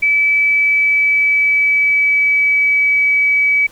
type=tone with pitch glide; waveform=sine; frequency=2302 to 2283 Hz; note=D7 to D7; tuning=-35 to -50 cents; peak=-10 dBFS; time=0.02-3.67 s; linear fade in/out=10 ms; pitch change=-15 cents; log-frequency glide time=0.23-3.08 s; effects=pink hiss -45 dBFS RMS until 3.71 s